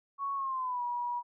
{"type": "tone with pitch glide", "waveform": "sine", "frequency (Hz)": [1110, 966.3], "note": ["C#6", "B5"], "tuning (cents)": [2, -38], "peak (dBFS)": -31, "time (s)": [0.18, 1.23], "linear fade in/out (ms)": 50, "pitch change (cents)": -240, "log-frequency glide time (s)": [0.35, 0.83], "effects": []}